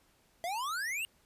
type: exponential sweep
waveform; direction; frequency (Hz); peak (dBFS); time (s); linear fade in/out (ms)
square; up; 659.3 to 2884; -34; 0.44-1.05; 0
effects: pink hiss -68 dBFS RMS until 1.25 s + resampled to 32000 Hz